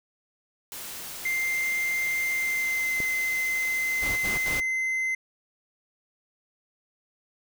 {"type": "noise", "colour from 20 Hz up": "white", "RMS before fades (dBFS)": -38, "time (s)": [0.72, 4.6], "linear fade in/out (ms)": 0}
{"type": "tone with pitch glide", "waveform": "triangle", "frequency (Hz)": [2093, 2063], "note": ["C7", "C7"], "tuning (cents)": [0, -25], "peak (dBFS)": -23, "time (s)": [1.25, 5.15], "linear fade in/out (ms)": 5, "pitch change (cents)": -25, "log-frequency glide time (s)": [2.32, 3.03]}
{"type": "click", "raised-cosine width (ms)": 2, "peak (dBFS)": -21, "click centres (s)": 3.003}
{"type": "noise bursts", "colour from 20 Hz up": "pink", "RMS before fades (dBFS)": -34, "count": 3, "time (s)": [4.01, 4.608], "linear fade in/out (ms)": 20, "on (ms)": 160, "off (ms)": 59}
{"effects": []}